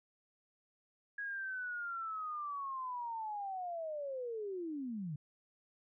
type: linear sweep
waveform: sine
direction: down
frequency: 1661.2 to 139.6 Hz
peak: -38 dBFS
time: 1.18-5.16 s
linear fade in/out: 5 ms
effects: none